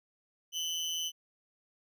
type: tone with amplitude modulation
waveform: 30% pulse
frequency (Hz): 3022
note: F#7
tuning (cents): +36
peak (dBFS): -27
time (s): 0.52-1.12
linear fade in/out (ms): 50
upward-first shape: sine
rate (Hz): 165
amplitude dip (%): 55
effects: resampled to 32000 Hz